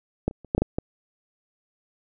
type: clicks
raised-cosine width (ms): 2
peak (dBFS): -9 / -27 / -30 / -8 / -8 / -7 / -11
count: 7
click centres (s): 0.28 / 0.311 / 0.447 / 0.549 / 0.58 / 0.62 / 0.785
effects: none